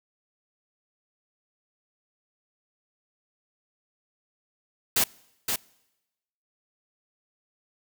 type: noise with echo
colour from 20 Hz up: white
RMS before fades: -22 dBFS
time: 4.96-5.04 s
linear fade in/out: 5 ms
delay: 520 ms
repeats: 1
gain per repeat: -5 dB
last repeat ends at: 5.56 s
effects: noise-tail reverb RT60 1.0 s tail -25 dB re dry